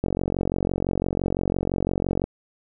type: click train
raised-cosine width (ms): 2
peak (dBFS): -10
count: 102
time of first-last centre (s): 0.04-2.24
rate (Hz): 45.9
effects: none